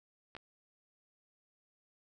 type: clicks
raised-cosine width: 0.3 ms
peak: -30 dBFS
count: 2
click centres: 0.351 / 0.366 s
effects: none